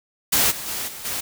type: noise with level steps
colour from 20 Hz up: white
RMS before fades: -18 / -32 / -28 / -36 / -27 dBFS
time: 0.32-1.21 s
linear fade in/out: 10 ms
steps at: 0.5 / 0.66 / 0.87 / 1.04 s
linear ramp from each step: 20 ms
effects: none